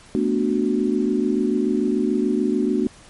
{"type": "chord", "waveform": "sine", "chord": "B minor seventh", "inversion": "third", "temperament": "equal", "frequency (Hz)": [220, 246.9, 293.7, 370], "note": ["A3", "B3", "D4", "F#4"], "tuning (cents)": [0, 0, 0, 0], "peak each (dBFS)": -23, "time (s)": [0.15, 2.87], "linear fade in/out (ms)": 0, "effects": ["pink hiss -47 dBFS RMS until 3.09 s", "MP3 48 kbps"]}